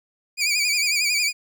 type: tone with vibrato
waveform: 20% pulse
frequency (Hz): 2368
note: D7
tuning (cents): +14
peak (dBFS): -14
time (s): 0.37-1.33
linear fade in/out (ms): 50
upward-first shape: sine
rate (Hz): 11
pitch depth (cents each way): 82
effects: none